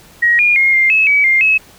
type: tone with pitch steps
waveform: sine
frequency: 1894 / 2426 / 2140 / 2106 / 2588 / 2279 / 2111 / 2578 Hz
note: A#6 / D#7 / C7 / C7 / E7 / C#7 / C7 / E7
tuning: +27 / -44 / +38 / +11 / -32 / +47 / +15 / -39 cents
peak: -8 dBFS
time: 0.22-1.58 s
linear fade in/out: 10 ms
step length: 170 ms
effects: pink hiss -43 dBFS RMS until 1.78 s